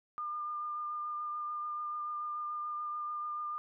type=tone with vibrato; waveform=sine; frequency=1205 Hz; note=D6; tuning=44 cents sharp; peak=-35 dBFS; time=0.18-3.58 s; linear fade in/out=0 ms; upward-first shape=triangle; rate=6.9 Hz; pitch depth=16 cents each way; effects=none